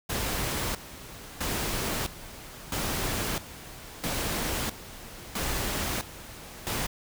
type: noise with tremolo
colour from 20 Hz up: pink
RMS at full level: -30 dBFS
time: 0.09-6.87 s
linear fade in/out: 10 ms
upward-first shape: square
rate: 0.76 Hz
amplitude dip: 80%
effects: none